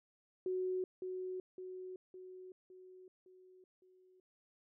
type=tone with echo; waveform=sine; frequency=370 Hz; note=F#4; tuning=in tune; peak=-34 dBFS; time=0.46-0.84 s; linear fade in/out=2 ms; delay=560 ms; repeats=6; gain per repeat=-5 dB; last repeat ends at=4.2 s; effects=none